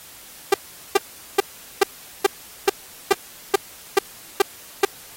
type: tone bursts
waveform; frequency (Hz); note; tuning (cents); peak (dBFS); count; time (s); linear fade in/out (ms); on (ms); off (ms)
sawtooth; 394.9; G4; +13; -7; 11; 0.52-4.851; 5; 21; 410
effects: white hiss -43 dBFS RMS until 5.16 s + AAC 48 kbps